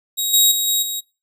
15% pulse tone with level steps, 3800 Hz, A#7, 33 cents sharp, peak -12 / -4 / -11 / -9 / -16 dBFS, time 0.17-1.01 s, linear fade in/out 20 ms, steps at 0.33 / 0.51 / 0.67 / 0.82 s, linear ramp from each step 10 ms, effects noise-tail reverb RT60 0.3 s tail -24 dB re dry

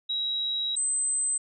sine tone pair in turn, 3855 / 8168 Hz, B7 / C9, -43 / -43 cents, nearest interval octave + minor second, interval 1300 cents, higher second, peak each -26 / -24 dBFS, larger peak second, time 0.09-0.76 / 0.76-1.38 s, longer first, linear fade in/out 10 ms, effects none

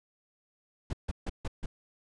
brown noise bursts, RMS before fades -32 dBFS, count 5, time 0.9-1.66 s, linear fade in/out 5 ms, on 32 ms, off 150 ms, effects resampled to 22050 Hz

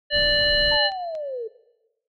harmonic tone, 587.3 Hz, D5, in tune, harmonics 1 / 3 / 5 / 7, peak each -23 / -23 / -23 / -23 dBFS, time 0.1-0.91 s, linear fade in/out 50 ms
brown noise, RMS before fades -33 dBFS, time 0.12-0.79 s, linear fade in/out 50 ms
sine linear sweep, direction down, 900 to 430.8 Hz, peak -27 dBFS, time 0.71-1.48 s, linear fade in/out 10 ms
clicks, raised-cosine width 0.2 ms, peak -28 dBFS, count 3, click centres 0.855 / 0.919 / 1.152 s
effects noise-tail reverb RT60 1.0 s tail -19 dB re dry

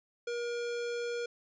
square tone, 475.7 Hz, A#4, 35 cents sharp, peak -34 dBFS, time 0.27-1.26 s, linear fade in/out 5 ms, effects resampled to 16000 Hz

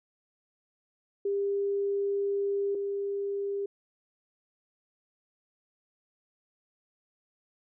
sine tone pair in turn, 399.9 / 399.9 Hz, G4 / G4, +35 / +35 cents, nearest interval unison, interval 0 cents, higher neither, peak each -26 / -29 dBFS, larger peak first, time 1.25-2.75 / 2.75-3.66 s, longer first, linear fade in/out 5 ms, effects none

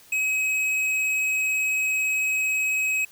sine tone with tanh clipping, 2547 Hz, D#7, 40 cents sharp, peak -23 dBFS, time 0.12-3.05 s, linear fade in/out 5 ms, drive 11 dB, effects white hiss -52 dBFS RMS until 3.11 s

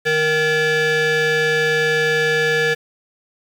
40% pulse ring-modulated tone, 622.3 Hz, D#5, in tune, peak -11 dBFS, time 0.05-2.75 s, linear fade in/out 20 ms, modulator 1090 Hz, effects low-pass 5000 Hz 12 dB/octave + 7-bit

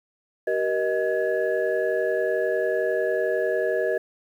sine tone cluster, 382.8 / 473.9 / 625 / 1689 Hz, G4 / A#4 / D#5 / G#6, -41 / +28 / +8 / +29 cents, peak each -26 / -25 / -25 / -31 dBFS, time 0.47-3.98 s, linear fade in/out 5 ms, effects tanh soft clip ceiling -12 dBFS + 9-bit

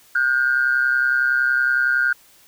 sine tone pair together, 1437.2 / 1568 Hz, F6 / G6, +49 / 0 cents, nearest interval major second, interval 151 cents, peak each -17 / -19 dBFS, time 0.15-2.13 s, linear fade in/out 5 ms, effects tanh soft clip ceiling -8 dBFS + white hiss -52 dBFS RMS until 2.47 s

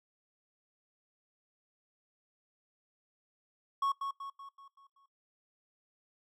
triangle tone with echo, 1104 Hz, C#6, 7 cents flat, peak -26 dBFS, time 3.82-3.92 s, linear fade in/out 5 ms, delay 190 ms, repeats 6, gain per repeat -6 dB, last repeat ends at 5.06 s, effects noise-tail reverb RT60 0.2 s tail -24 dB re dry

